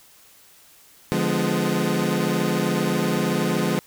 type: chord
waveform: 25% pulse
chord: D diminished seventh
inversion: none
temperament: equal with one note detuned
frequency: 146.83 / 174.61 / 207.7 / 251 Hz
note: D3 / F3 / Ab3 / Cb4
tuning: 0 / 0 / 0 / +28 cents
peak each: -24 / -21 / -21 / -24 dBFS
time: 1.12-3.79 s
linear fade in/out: 0 ms
effects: white hiss -52 dBFS RMS until 3.86 s